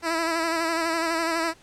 10% pulse tone with vibrato, 329.6 Hz, E4, in tune, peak -15 dBFS, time 0.02-1.54 s, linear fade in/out 50 ms, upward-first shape sine, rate 12 Hz, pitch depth 43 cents each way, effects pink hiss -54 dBFS RMS until 1.62 s + low-pass 9000 Hz 12 dB/octave

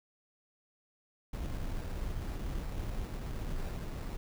brown noise with sample-and-hold, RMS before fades -37 dBFS, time 1.33-4.17 s, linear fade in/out 5 ms, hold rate 3150 Hz, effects none

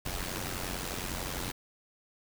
pink noise with amplitude modulation, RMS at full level -33 dBFS, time 0.05-1.52 s, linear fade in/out 10 ms, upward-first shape sine, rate 91.1 Hz, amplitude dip 70%, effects none

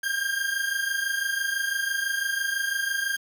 40% pulse tone pair together, 1592 / 1618 Hz, G6 / G#6, +26 / -46 cents, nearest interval unison, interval 28 cents, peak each -27 dBFS, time 0.03-3.17 s, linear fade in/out 10 ms, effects 8-bit

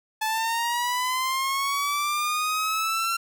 sawtooth linear sweep, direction up, 865 to 1364 Hz, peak -20 dBFS, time 0.21-3.17 s, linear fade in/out 10 ms, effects none

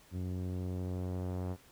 sawtooth tone with low-pass filter sweep, 91.4 Hz, F#2, 21 cents flat, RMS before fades -37 dBFS, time 0.11-1.57 s, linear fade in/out 50 ms, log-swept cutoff 290 to 840 Hz, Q 0.92, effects pink hiss -61 dBFS RMS until 1.71 s

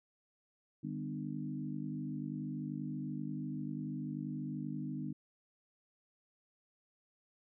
harmonic tone with a mistuned harmonic, 50.3 Hz, G1, 45 cents sharp, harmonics 3 / 4 / 5 / 6, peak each -42 / -44 / -42 / -44 dBFS, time 0.83-5.13 s, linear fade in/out 10 ms, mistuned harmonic 4, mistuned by -18 cents, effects none

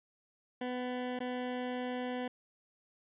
20% pulse tone with dropouts, 249.7 Hz, B3, 19 cents sharp, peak -30 dBFS, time 0.61-2.28 s, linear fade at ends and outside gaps 5 ms, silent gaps 1.191-1.203 s, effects resampled to 8000 Hz + 12-bit

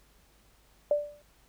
sine tone with exponential decay, 587.3 Hz, D5, in tune, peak -19 dBFS, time 0.91-1.22 s, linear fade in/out 2 ms, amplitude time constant 66 ms, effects added 50 Hz sine -64 dBFS peak until 1.48 s + pink hiss -64 dBFS RMS until 1.48 s

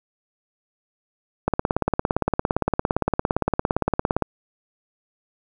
click train, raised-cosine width 1 ms, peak -5 dBFS, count 49, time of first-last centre 1.48-4.223 s, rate 17.5 Hz, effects none

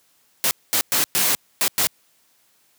white noise bursts at uneven times, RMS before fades -19 dBFS, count 6, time 0.44-0.51 / 0.73-0.81 / 0.92-1.04 / 1.15-1.35 / 1.61-1.68 / 1.78-1.87 s, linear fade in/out 0 ms, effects white hiss -61 dBFS RMS until 2.78 s + high-pass 100 Hz 12 dB/octave

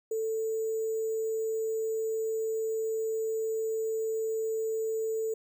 sine tone with sample-and-hold, 443.1 Hz, A4, 12 cents sharp, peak -28 dBFS, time 0.11-5.34 s, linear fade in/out 5 ms, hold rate 7350 Hz, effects none

